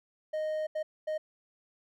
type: tone bursts at uneven times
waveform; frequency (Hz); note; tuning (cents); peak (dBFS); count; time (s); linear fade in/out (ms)
triangle; 620; D#5; -6; -28; 3; 0.33-0.67 / 0.75-0.83 / 1.07-1.18; 10
effects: none